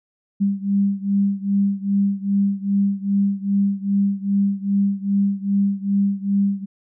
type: beating tone pair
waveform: sine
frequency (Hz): 198 / 200.5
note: G3 / G3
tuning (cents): +18 / +39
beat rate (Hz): 2.5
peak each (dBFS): -19 / -21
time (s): 0.4-6.66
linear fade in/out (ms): 20
effects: none